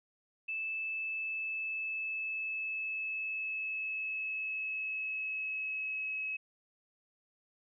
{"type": "tone with pitch glide", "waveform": "sine", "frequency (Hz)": [2629, 2569], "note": ["E7", "E7"], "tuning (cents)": [-5, -45], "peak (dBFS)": -34, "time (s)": [0.48, 6.37], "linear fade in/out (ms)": 10, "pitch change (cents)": -40, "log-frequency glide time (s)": [0.67, 6.12], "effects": []}